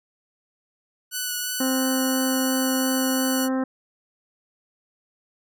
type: tone with vibrato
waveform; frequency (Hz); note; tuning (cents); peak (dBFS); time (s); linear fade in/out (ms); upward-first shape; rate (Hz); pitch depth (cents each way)
5% pulse; 1480; F#6; 0; -15; 1.11-3.49; 50; sine; 2.9; 12
type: harmonic tone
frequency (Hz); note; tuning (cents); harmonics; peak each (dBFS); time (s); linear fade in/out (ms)
261.6; C4; 0; 1 / 2 / 3 / 4 / 5 / 6 / 7; -22 / -29 / -35 / -37 / -38 / -40 / -43; 1.6-3.64; 5
effects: none